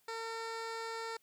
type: tone with low-pass filter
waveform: 15% pulse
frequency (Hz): 453.7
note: A#4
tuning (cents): -47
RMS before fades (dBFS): -41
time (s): 0.08-1.17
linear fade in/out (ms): 5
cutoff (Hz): 6600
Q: 1
effects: white hiss -72 dBFS RMS until 1.22 s